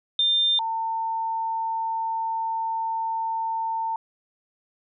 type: tone pair in turn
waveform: sine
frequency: 3600 / 900 Hz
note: A7 / A5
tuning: +39 / +39 cents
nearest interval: 2 octaves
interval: 2400 cents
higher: first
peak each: -18 / -24 dBFS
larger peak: first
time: 0.19-0.59 / 0.59-3.96 s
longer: second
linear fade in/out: 2 ms
effects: none